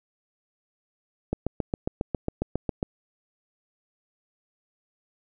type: click train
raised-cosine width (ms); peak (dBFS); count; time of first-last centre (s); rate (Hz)
2; -12; 12; 1.33-2.829; 7.34
effects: none